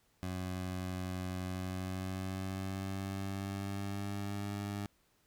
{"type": "tone with pitch glide", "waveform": "20% pulse", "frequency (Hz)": [91.9, 101.38], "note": ["F#2", "G#2"], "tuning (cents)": [-11, -41], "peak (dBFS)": -32, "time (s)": [0.23, 4.86], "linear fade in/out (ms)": 0, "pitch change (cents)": 170, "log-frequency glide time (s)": [1.39, 4.51], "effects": ["pink hiss -72 dBFS RMS until 5.26 s"]}